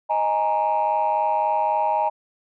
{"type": "chord", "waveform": "sine", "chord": "D# suspended fourth", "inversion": "none", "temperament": "just", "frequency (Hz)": [622.3, 829.7, 933.4], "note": ["D#5", "G#5", "A#5"], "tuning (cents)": [0, -2, 2], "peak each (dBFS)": [-24, -21, -21], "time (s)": [0.09, 2.1], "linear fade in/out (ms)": 20, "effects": ["tanh soft clip ceiling -13 dBFS"]}